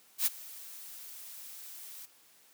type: noise with ADSR envelope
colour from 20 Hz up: blue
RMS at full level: -26 dBFS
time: 0.18-2.06 s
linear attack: 82 ms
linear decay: 24 ms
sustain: -21 dB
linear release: 12 ms
effects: white hiss -62 dBFS RMS until 2.53 s + high-pass 150 Hz 12 dB/octave